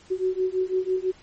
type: beating tone pair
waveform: sine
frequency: 369.4 / 375.4 Hz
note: F#4 / F#4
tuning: -3 / +25 cents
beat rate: 6 Hz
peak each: -25 dBFS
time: 0.1-1.12 s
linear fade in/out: 20 ms
effects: pink hiss -53 dBFS RMS until 1.22 s + MP3 32 kbps